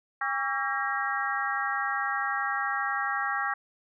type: harmonic tone with a mistuned harmonic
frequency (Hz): 269.4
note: C#4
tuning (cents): -49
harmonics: 3 / 4 / 5 / 6 / 7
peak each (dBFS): -33 / -33 / -33 / -33 / -33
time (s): 0.21-3.54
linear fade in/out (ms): 5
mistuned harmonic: 4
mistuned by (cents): +87
effects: none